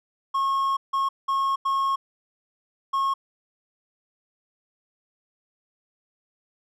triangle tone bursts at uneven times, 1088 Hz, C#6, 33 cents flat, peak -19 dBFS, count 5, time 0.34-0.77 / 0.93-1.09 / 1.28-1.56 / 1.65-1.96 / 2.93-3.14 s, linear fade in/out 10 ms, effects none

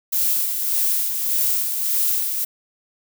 violet noise with tremolo, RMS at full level -19 dBFS, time 0.12-2.45 s, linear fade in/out 10 ms, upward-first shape sine, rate 1.7 Hz, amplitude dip 45%, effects none

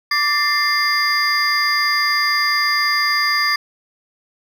triangle tone cluster, 1163 / 1776 / 2092 / 4833 Hz, D6 / A6 / C7 / D8, -17 / +16 / -1 / +49 cents, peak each -19 dBFS, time 0.11-3.56 s, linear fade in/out 5 ms, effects none

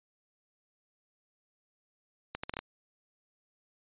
accelerating click train, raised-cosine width 0.3 ms, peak -19 dBFS, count 6, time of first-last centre 2.35-2.59 s, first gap 85 ms, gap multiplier 0.71, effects resampled to 8000 Hz

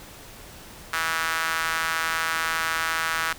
sawtooth tone with high-pass filter, 162.6 Hz, E3, 23 cents flat, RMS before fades -26 dBFS, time 0.93-3.33 s, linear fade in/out 5 ms, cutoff 1400 Hz, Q 2.5, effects pink hiss -44 dBFS RMS until 3.38 s

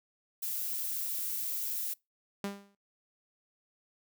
violet noise, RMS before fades -35 dBFS, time 0.42-1.94 s, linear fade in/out 10 ms
sawtooth tone with exponential decay, 200 Hz, G3, 35 cents sharp, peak -27 dBFS, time 2.44-2.75 s, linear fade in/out 2 ms, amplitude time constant 66 ms
effects noise-tail reverb RT60 0.2 s tail -24 dB re dry

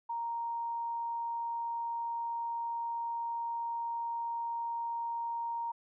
sine tone, 932.3 Hz, A#5, in tune, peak -33 dBFS, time 0.09-5.72 s, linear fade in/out 10 ms, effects none

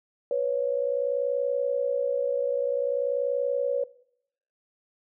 sine tone pair together, 493.9 / 554.4 Hz, B4 / C#5, 0 / 0 cents, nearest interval major second, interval 200 cents, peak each -26 dBFS, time 0.31-3.84 s, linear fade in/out 2 ms, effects noise-tail reverb RT60 0.7 s tail -20 dB re dry

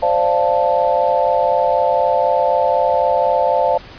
sine chord, D minor seventh, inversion third, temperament equal with one note detuned, 523.3 / 587.3 / 693.6 / 880 Hz, C5 / D5 / F5 / A5, 0 / 0 / -12 / 0 cents, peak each -18 dBFS, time 0.02-3.78 s, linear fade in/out 10 ms, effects pink hiss -38 dBFS RMS until 3.98 s + resampled to 11025 Hz

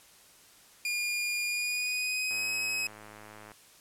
sawtooth tone with pitch glide, 2423 to 2548 Hz, D#7 to D#7, -47 to +41 cents, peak -26 dBFS, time 0.85-2.87 s, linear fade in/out 2 ms, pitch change +88 cents, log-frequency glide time 1.46-2.52 s
click train, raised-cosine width 0.5 ms, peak -33 dBFS, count 129, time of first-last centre 2.31-3.518 s, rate 106 Hz
effects white hiss -57 dBFS RMS until 3.8 s + low-pass 12000 Hz 12 dB/octave

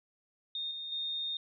sine tone with level steps, 3672 Hz, A#7, 27 cents flat, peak -34 / -38 / -33 dBFS, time 0.55-1.37 s, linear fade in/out 2 ms, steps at 0.71 / 0.92 s, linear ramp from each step 2 ms, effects none

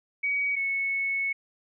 sine tone pair in turn, 2260 / 2205 Hz, C#7 / C#7, +33 / -10 cents, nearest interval unison, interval 43 cents, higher first, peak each -24 / -25 dBFS, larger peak first, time 0.23-0.56 / 0.56-1.33 s, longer second, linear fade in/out 10 ms, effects none

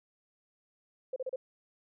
sine tone bursts, 518 Hz, C5, 17 cents flat, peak -32 dBFS, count 4, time 1.13-1.36 s, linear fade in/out 5 ms, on 32 ms, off 34 ms, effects none

